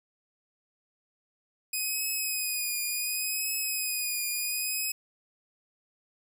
5% pulse tone with vibrato, 2500 Hz, D#7, 8 cents sharp, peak -20 dBFS, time 1.73-4.92 s, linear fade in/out 5 ms, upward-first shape triangle, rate 0.69 Hz, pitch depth 51 cents each way, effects none

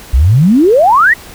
sine exponential sweep, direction up, 56.5 to 2000 Hz, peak -4 dBFS, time 0.13-1.14 s, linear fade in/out 10 ms, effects pink hiss -33 dBFS RMS until 1.34 s

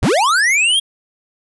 square linear sweep, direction up, 34 to 3322 Hz, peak -12 dBFS, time 0.02-0.8 s, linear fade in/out 10 ms, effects resampled to 24000 Hz

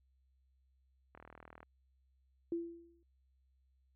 click train, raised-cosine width 0.5 ms, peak -37 dBFS, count 20, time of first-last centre 1.15-1.63 s, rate 39.6 Hz
sine tone with exponential decay, 338.2 Hz, E4, 44 cents sharp, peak -32 dBFS, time 2.52-3.03 s, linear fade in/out 2 ms, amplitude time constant 110 ms
effects added 65 Hz sine -70 dBFS peak until 3.95 s + low-pass 2000 Hz 12 dB/octave

